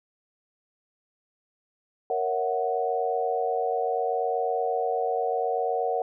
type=chord; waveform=sine; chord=F# dominant seventh; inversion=first; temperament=equal; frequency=466.2 / 554.4 / 659.3 / 740 Hz; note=A#4 / C#5 / E5 / F#5; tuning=0 / 0 / 0 / 0 cents; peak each=-28 / -32 / -33 / -27 dBFS; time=2.1-6.02 s; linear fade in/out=2 ms; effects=none